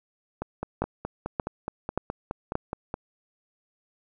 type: two click trains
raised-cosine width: 1 ms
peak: -11 / -16 dBFS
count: 4 / 13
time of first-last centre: 0.82-2.554 / 0.42-2.941 s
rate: 1.73 / 4.76 Hz
effects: none